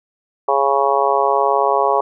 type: harmonic tone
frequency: 138.59 Hz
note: C#3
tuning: in tune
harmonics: 3 / 4 / 5 / 6 / 7 / 8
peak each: -20 / -20 / -20 / -20 / -20 / -20 dBFS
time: 0.48-2.01 s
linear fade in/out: 5 ms
effects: none